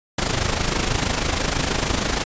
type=noise with amplitude modulation; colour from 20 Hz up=pink; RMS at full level=-19 dBFS; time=0.18-2.24 s; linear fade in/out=5 ms; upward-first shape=sine; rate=26.2 Hz; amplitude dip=65%; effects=resampled to 16000 Hz